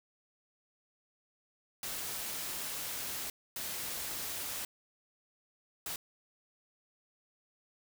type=noise bursts at uneven times; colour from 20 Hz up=white; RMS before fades=-39 dBFS; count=3; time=1.83-3.3 / 3.56-4.65 / 5.86-5.96 s; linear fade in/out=2 ms; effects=none